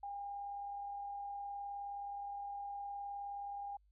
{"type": "tone with amplitude modulation", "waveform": "sine", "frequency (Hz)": 806, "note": "G5", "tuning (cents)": 48, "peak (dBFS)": -40, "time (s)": [0.03, 3.77], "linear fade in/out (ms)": 5, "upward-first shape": "sine", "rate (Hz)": 39.3, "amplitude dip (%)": 25, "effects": ["added 50 Hz sine -67 dBFS peak until 3.91 s"]}